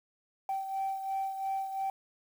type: beating tone pair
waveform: sine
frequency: 775 / 777.9 Hz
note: G5 / G5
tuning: -20 / -14 cents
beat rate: 2.9 Hz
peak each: -31 / -38 dBFS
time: 0.49-1.9 s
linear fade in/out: 2 ms
effects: tanh soft clip ceiling -27 dBFS + 9-bit